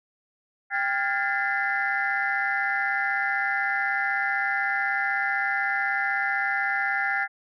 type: tone cluster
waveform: sine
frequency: 790 / 1407 / 1640 / 1776 / 2041 Hz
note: G5 / F6 / G#6 / A6 / C7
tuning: +13 / +12 / -22 / +16 / -44 cents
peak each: -29 dBFS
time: 0.7-7.28 s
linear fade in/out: 50 ms
effects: tanh soft clip ceiling -13 dBFS